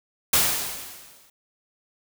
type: noise with exponential decay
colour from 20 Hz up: white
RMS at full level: -17 dBFS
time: 0.33-1.3 s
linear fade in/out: 5 ms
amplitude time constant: 210 ms
effects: none